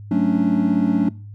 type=chord; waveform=triangle; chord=D major seventh; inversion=first; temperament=equal; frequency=185 / 220 / 277.2 / 293.7 Hz; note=F#3 / A3 / C#4 / D4; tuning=0 / 0 / 0 / 0 cents; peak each=-19 dBFS; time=0.11-1.09 s; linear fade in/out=5 ms; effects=noise-tail reverb RT60 0.4 s tail -23 dB re dry + added 103 Hz sine -34 dBFS peak until 1.34 s